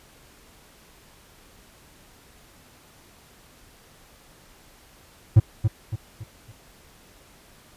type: tone with echo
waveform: triangle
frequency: 108.7 Hz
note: A2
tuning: 21 cents flat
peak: -6 dBFS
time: 5.36-5.4 s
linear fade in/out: 10 ms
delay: 280 ms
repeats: 4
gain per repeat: -8 dB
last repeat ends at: 6.52 s
effects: pink hiss -53 dBFS RMS until 7.76 s + resampled to 32000 Hz